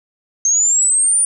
sine linear sweep, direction up, 6330 to 9440 Hz, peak -11 dBFS, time 0.45-1.25 s, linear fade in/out 2 ms, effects none

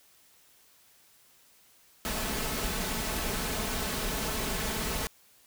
pink noise with comb filter, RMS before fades -32 dBFS, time 2.05-5.07 s, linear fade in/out 0 ms, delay 4.6 ms, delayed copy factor +0.5, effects white hiss -61 dBFS RMS until 5.46 s

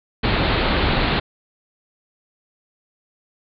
pink low-pass noise, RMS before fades -19 dBFS, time 0.23-1.2 s, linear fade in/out 10 ms, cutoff 4400 Hz, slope 96 dB/octave, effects none

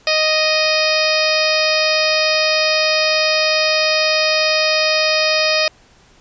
harmonic tone, 622.3 Hz, D#5, in tune, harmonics 1 / 2 / 3 / 4 / 5 / 6 / 7 / 8 / 9, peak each -18 / -25 / -24 / -19 / -28 / -26 / -24 / -20 / -28 dBFS, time 0.07-5.68 s, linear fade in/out 2 ms, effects pink hiss -50 dBFS RMS until 6.2 s + resampled to 16000 Hz

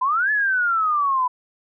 sine exponential two-way sweep, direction up then down, 987.8 to 1740 to 987.8 Hz, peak -17 dBFS, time 0.01-1.28 s, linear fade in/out 10 ms, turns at 0.31 s, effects none

